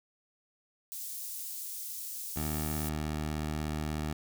white high-pass noise, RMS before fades -40 dBFS, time 0.92-2.89 s, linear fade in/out 0 ms, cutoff 6700 Hz, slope 12 dB/octave
15% pulse tone, 76.5 Hz, D#2, 29 cents flat, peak -26 dBFS, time 2.36-4.13 s, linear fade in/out 5 ms
effects none

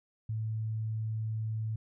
sine tone, 110 Hz, A2, in tune, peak -31 dBFS, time 0.29-1.76 s, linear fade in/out 5 ms, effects none

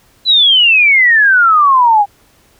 sine exponential sweep, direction down, 4047 to 795 Hz, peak -5 dBFS, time 0.25-2.06 s, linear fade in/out 50 ms, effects pink hiss -50 dBFS RMS until 2.59 s

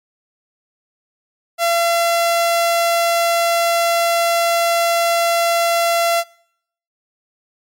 sawtooth tone, 680 Hz, F5, 46 cents flat, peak -10 dBFS, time 1.58-6.24 s, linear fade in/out 50 ms, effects noise-tail reverb RT60 0.7 s tail -25 dB re dry + MP3 64 kbps

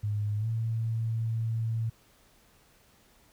sine tone with pitch glide, 104.4 to 113.19 Hz, G#2 to A2, +10 to +49 cents, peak -27 dBFS, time 0.03-1.9 s, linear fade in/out 10 ms, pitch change +139 cents, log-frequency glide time 0.38-0.47 s, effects pink hiss -62 dBFS RMS until 3.32 s

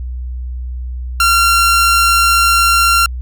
sawtooth tone, 1374 Hz, F6, 29 cents flat, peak -5 dBFS, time 1.2-3.06 s, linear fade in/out 2 ms, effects added 62 Hz sine -20 dBFS peak until 3.21 s

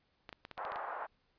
clicks, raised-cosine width 0.3 ms, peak -29 dBFS, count 8, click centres 0.292 / 0.328 / 0.451 / 0.513 / 0.578 / 0.651 / 0.72 / 0.759 s
pink band-pass noise, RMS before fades -41 dBFS, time 0.57-1.07 s, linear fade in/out 20 ms, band 660 to 1300 Hz, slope 24 dB/octave
effects pink hiss -75 dBFS RMS until 1.38 s + resampled to 11025 Hz

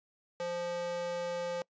square tone with high-pass filter, 174.1 Hz, F3, 5 cents flat, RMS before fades -36 dBFS, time 0.4-1.62 s, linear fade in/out 0 ms, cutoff 450 Hz, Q 3, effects noise-tail reverb RT60 0.1 s tail -24 dB re dry + resampled to 16000 Hz

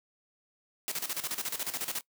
white noise with tremolo, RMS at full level -33 dBFS, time 0.88-2.01 s, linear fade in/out 0 ms, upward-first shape square, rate 14 Hz, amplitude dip 75%, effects noise-tail reverb RT60 0.1 s tail -22 dB re dry + high-pass 150 Hz 12 dB/octave

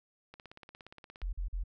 click train, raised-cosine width 0.3 ms, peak -33 dBFS, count 16, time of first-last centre 0.34-1.217 s, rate 17.1 Hz
sine tone bursts, 43.65 Hz, F1, in tune, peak -32 dBFS, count 3, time 1.22-1.638 s, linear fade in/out 10 ms, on 110 ms, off 44 ms
effects none

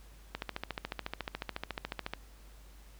click train, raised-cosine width 0.3 ms, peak -19 dBFS, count 26, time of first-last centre 0.35-2.136 s, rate 14 Hz, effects added 50 Hz sine -52 dBFS peak until 2.99 s + pink hiss -61 dBFS RMS until 2.99 s

